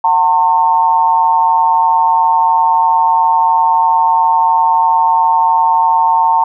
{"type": "tone with amplitude modulation", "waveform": "sine", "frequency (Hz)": 906, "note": "A#5", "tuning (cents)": -50, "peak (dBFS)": -4, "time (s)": [0.04, 6.44], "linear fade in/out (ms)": 5, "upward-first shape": "sine", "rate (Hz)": 163, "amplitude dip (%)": 80, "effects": []}